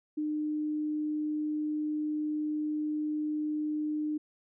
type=tone; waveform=sine; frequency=303.2 Hz; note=D#4; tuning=45 cents flat; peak=-29 dBFS; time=0.17-4.18 s; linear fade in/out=10 ms; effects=none